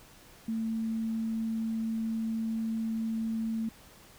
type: tone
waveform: sine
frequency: 223.9 Hz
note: A3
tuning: 30 cents sharp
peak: -29 dBFS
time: 0.48-3.69 s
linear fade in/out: 5 ms
effects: pink hiss -55 dBFS RMS until 4.18 s